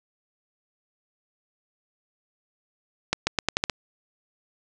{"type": "accelerating click train", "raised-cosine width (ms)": 0.2, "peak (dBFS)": -4, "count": 7, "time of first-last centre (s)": [3.13, 3.698], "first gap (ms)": 140, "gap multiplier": 0.84, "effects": ["resampled to 22050 Hz", "7-bit"]}